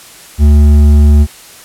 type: tone with hard clipping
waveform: triangle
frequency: 73.42 Hz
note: D2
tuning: in tune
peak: -4 dBFS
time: 0.38-1.27 s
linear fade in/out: 50 ms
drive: 11 dB
effects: white hiss -35 dBFS RMS until 1.64 s + low-pass 12000 Hz 12 dB/octave